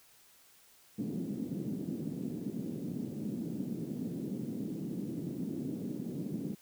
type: band-pass noise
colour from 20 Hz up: white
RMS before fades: -38 dBFS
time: 0.98-6.55 s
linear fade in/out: 10 ms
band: 160 to 280 Hz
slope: 24 dB/octave
effects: white hiss -62 dBFS RMS until 6.61 s